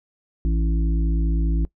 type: harmonic tone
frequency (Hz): 55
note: A1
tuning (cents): 0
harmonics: 1 / 3 / 5 / 6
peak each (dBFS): -18 / -28 / -32 / -34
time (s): 0.45-1.65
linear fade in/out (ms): 0
effects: noise-tail reverb RT60 0.1 s tail -20 dB re dry